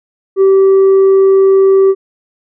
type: tone with tanh clipping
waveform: sine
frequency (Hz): 386.8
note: G4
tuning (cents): -23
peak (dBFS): -5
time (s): 0.36-1.95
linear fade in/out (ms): 50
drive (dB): 2
effects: none